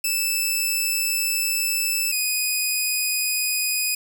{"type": "tone pair in turn", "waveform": "10% pulse", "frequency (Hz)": [2634, 2486], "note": ["E7", "D#7"], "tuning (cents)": [-2, -2], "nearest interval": "minor second", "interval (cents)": 100, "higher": "first", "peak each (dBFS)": -12, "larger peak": "neither", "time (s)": [[0.04, 2.12], [2.12, 3.95]], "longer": "first", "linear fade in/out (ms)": 5, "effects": []}